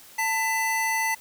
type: tone pair together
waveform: square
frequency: 890.9 / 2000 Hz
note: A5 / B6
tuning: +21 / +21 cents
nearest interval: octave + major second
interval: 1400 cents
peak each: -27 / -26 dBFS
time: 0.18-1.15 s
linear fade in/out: 10 ms
effects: white hiss -49 dBFS RMS until 1.2 s